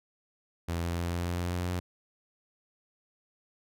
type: tone with pitch steps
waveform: sawtooth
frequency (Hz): 84.8 / 85.54 / 86.28 / 87.03 / 87.79 / 88.55 / 89.33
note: E2 / F2 / F2 / F2 / F2 / F2 / F2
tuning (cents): +50 / -35 / -20 / -6 / +10 / +24 / +40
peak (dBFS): -26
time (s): 0.68-1.8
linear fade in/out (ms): 10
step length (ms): 160
effects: none